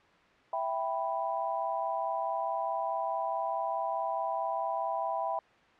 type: chord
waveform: sine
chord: E minor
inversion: none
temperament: equal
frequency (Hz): 659.3 / 784 / 987.8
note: E5 / G5 / B5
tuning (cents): 0 / 0 / 0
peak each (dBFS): -34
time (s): 0.53-5.39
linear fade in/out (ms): 2
effects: white hiss -60 dBFS RMS until 5.79 s + low-pass 2000 Hz 12 dB/octave